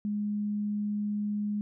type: tone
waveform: sine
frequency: 207.7 Hz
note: G#3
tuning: in tune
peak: -28 dBFS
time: 0.05-1.61 s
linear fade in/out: 0 ms
effects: none